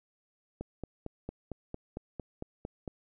click train, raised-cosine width 2 ms, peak -24 dBFS, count 11, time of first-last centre 0.61-2.878 s, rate 4.41 Hz, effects none

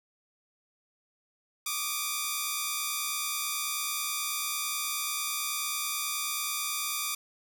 5% pulse tone pair together, 1155 / 1224.2 Hz, D6 / D#6, -29 / -28 cents, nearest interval minor second, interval 101 cents, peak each -21 dBFS, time 1.66-7.15 s, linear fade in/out 5 ms, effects none

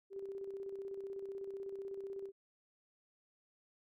sine tone with tremolo, 392 Hz, G4, in tune, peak -40 dBFS, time 0.1-2.32 s, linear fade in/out 50 ms, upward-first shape square, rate 16 Hz, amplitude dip 40%, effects none

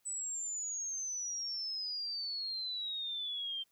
sine exponential sweep, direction down, 8000 to 3136 Hz, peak -36 dBFS, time 0.05-3.64 s, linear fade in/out 20 ms, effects white hiss -75 dBFS RMS until 3.71 s

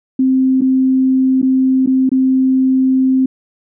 sine tone with dropouts, 261.6 Hz, C4, in tune, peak -9 dBFS, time 0.19-3.26 s, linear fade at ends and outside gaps 5 ms, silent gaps 0.61-0.617 / 1.417-1.427 / 1.862-1.872 / 2.093-2.116 s, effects none

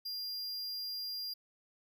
square tone, 4800 Hz, D8, 37 cents sharp, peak -38 dBFS, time 0.05-1.34 s, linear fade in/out 10 ms, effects none

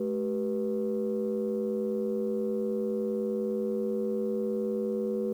sine tone cluster, 215.4 / 386 / 485.4 Hz, A3 / G4 / B4, -37 / -27 / -30 cents, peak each -31 dBFS, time 0-5.33 s, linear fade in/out 5 ms, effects tanh soft clip ceiling -20 dBFS + 10-bit

